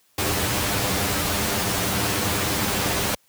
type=noise with comb filter; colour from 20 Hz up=pink; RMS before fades=-23 dBFS; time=0.18-3.15 s; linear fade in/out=5 ms; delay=10 ms; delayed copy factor=+0.6; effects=white hiss -62 dBFS RMS until 3.28 s + high-pass 60 Hz 12 dB/octave

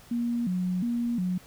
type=tone with vibrato; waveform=sine; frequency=207.7 Hz; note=G#3; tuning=in tune; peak=-25 dBFS; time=0.11-1.38 s; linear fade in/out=5 ms; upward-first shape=square; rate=1.4 Hz; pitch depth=230 cents each way; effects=pink hiss -53 dBFS RMS until 1.46 s

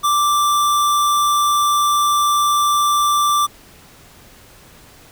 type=tone; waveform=square; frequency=1174.7 Hz; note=D6; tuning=in tune; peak=-14 dBFS; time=0.03-3.47 s; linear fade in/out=20 ms; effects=pink hiss -45 dBFS RMS until 5.11 s

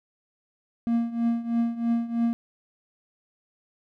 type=tone with tremolo; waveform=triangle; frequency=233.1 Hz; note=A#3; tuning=in tune; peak=-17 dBFS; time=0.87-2.33 s; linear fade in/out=0 ms; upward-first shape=triangle; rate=3.1 Hz; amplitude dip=85%; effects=none

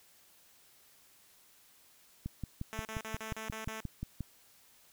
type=click train; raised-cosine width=5 ms; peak=-25 dBFS; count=12; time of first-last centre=2.26-4.207 s; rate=5.65 Hz
type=tone bursts; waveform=5% pulse; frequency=220.1 Hz; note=A3; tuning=1 cent sharp; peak=-29 dBFS; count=7; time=2.73-3.804 s; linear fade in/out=0 ms; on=120 ms; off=39 ms
effects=white hiss -63 dBFS RMS until 4.92 s

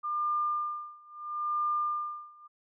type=tone with tremolo; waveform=sine; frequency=1200 Hz; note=D6; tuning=37 cents sharp; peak=-26 dBFS; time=0.03-2.48 s; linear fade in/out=20 ms; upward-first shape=sine; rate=0.75 Hz; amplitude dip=95%; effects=none

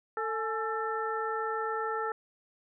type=harmonic tone with a mistuned harmonic; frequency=445.5 Hz; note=A4; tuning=22 cents sharp; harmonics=1 / 2 / 3 / 4; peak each=-34 / -36 / -34 / -40 dBFS; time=0.17-2.12 s; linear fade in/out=2 ms; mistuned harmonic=2; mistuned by=-77 cents; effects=none

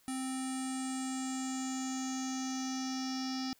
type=tone with low-pass filter sweep; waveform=square; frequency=261.6 Hz; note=C4; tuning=in tune; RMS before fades=-37 dBFS; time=0.08-3.53 s; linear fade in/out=0 ms; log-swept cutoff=9400 to 5200 Hz; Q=7.3; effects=white hiss -67 dBFS RMS until 3.59 s

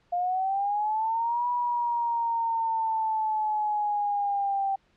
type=linear two-way sweep; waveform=sine; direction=up then down; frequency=698.5 to 975 to 779 Hz; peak=-24 dBFS; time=0.12-4.76 s; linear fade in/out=10 ms; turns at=1.48 s; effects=pink hiss -66 dBFS RMS until 4.96 s + low-pass 4000 Hz 12 dB/octave

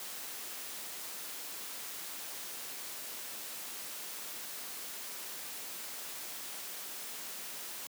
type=noise; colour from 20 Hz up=white; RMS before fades=-43 dBFS; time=0-7.87 s; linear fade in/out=2 ms; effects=high-pass 200 Hz 12 dB/octave

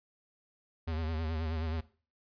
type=tone with vibrato; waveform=square; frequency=80.1 Hz; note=E2; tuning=49 cents flat; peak=-33 dBFS; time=0.87-1.81 s; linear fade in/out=10 ms; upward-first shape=sine; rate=9.4 Hz; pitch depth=65 cents each way; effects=noise-tail reverb RT60 0.4 s tail -18 dB re dry + resampled to 11025 Hz

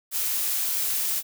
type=noise; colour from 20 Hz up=blue; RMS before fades=-26 dBFS; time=0.11-1.23 s; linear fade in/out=50 ms; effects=none

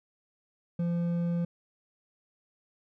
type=tone with hard clipping; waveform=triangle; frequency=171.7 Hz; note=F3; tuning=29 cents flat; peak=-28 dBFS; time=0.79-1.45 s; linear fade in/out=5 ms; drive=9 dB; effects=none

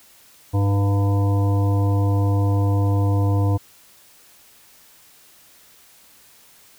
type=harmonic tone with a mistuned harmonic; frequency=100.3 Hz; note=G2; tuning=40 cents sharp; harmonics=1 / 3 / 5 / 7 / 9 / 10; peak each=-16 / -26 / -30 / -33 / -35 / -36 dBFS; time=0.53-3.58 s; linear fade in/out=20 ms; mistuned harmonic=5; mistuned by=-29 cents; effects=white hiss -51 dBFS RMS until 6.78 s

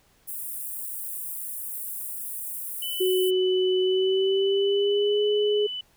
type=high-pass noise; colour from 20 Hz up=white; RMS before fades=-34 dBFS; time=0.27-3.31 s; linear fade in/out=20 ms; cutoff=8800 Hz; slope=48 dB/octave
type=tone; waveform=sine; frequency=2991 Hz; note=F#7; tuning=18 cents sharp; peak=-30 dBFS; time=2.82-5.81 s; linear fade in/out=5 ms
type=tone with pitch glide; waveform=sine; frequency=371.2 to 416.7 Hz; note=F#4 to G#4; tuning=+6 to +6 cents; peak=-20 dBFS; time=3-5.67 s; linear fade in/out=10 ms; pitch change=+200 cents; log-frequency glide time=3.81-5.23 s
effects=pink hiss -62 dBFS RMS until 5.96 s

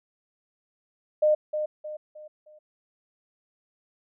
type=tone with echo; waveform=sine; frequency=609 Hz; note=D#5; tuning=37 cents flat; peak=-17 dBFS; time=1.22-1.35 s; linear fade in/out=10 ms; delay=310 ms; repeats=4; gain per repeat=-8 dB; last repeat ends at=2.59 s; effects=none

